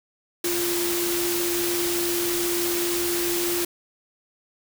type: tone in noise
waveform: sine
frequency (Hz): 347.5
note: F4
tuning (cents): -9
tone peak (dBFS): -25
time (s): 0.44-3.65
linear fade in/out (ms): 5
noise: white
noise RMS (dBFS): -27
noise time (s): 0.44-3.65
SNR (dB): -1
effects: none